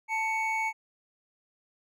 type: tone pair together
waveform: triangle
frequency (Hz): 883.8 / 2227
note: A5 / C#7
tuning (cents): +7 / +7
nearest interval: octave + major third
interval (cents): 1600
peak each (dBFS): -28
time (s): 0.08-0.73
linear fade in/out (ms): 50
effects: none